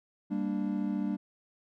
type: chord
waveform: triangle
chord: G minor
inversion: none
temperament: equal with one note detuned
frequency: 198.39 / 233.1 / 293.7 Hz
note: G3 / Bb3 / D4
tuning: +21 / 0 / 0 cents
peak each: -30 / -33 / -32 dBFS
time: 0.3-1.17 s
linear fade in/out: 20 ms
effects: none